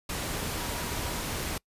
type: tone in noise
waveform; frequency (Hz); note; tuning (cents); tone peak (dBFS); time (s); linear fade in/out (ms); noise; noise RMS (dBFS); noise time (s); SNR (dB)
sine; 959; A#5; +49; -43; 0.58-1.22; 5; pink; -33; 0.09-1.58; -13
effects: noise-tail reverb RT60 0.1 s tail -26 dB re dry + resampled to 32000 Hz